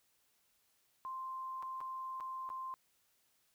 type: tone with dropouts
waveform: sine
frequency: 1046.5 Hz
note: C6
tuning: in tune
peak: -40 dBFS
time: 1.05-2.74 s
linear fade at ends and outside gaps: 0 ms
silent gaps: 1.625-1.63 / 1.805-1.812 / 2.201-2.207 / 2.491-2.501 s
effects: white hiss -75 dBFS RMS until 3.54 s